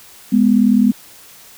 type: tone pair together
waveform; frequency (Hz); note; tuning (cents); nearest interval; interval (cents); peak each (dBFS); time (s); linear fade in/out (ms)
sine; 208.3 / 248; G#3 / B3; +5 / +7; minor third; 302; -12; 0.32-0.92; 10
effects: white hiss -42 dBFS RMS until 1.57 s